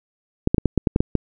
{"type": "clicks", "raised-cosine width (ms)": 3, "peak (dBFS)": -3, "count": 9, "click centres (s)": [0.474, 0.545, 0.582, 0.657, 0.777, 0.872, 0.961, 1.005, 1.153], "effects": []}